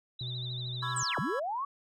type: tone with vibrato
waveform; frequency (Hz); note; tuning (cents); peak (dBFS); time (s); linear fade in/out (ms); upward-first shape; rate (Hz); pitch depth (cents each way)
sine; 3754; A#7; +11; -38; 0.19-0.94; 5; sine; 13; 100
type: tone with pitch glide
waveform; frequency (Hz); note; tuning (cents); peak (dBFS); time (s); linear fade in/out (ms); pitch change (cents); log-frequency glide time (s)
triangle; 124.7 to 125.64; B2 to B2; +17 to +30; -34; 0.21-1.03; 0; +13; 0.78-0.89
type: chord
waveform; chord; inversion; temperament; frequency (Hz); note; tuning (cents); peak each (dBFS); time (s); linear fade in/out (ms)
triangle; C# minor seventh; third; just; 997.9 / 1108.7 / 1330.5 / 1663.1; B5 / C#6 / E6 / G#6; +18 / 0 / +16 / +2; -37; 0.82-1.4; 10
type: linear two-way sweep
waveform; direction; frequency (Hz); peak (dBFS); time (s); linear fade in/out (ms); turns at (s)
sine; down then up; 8550 to 116.5 to 1154; -31; 0.96-1.65; 5; 1.19
effects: none